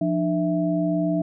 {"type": "tone cluster", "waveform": "sine", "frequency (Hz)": [173, 300.3, 658], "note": ["F3", "D4", "E5"], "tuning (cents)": [-16, 39, -3], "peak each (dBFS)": [-24, -23, -26], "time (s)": [0.01, 1.22], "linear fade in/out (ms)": 5, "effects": []}